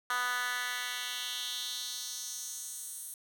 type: tone with high-pass filter sweep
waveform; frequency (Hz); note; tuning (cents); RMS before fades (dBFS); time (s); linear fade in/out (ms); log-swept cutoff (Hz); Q
10% pulse; 247.2; B3; +2; -37; 0.1-3.14; 2; 1300 to 10000; 2.2
effects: none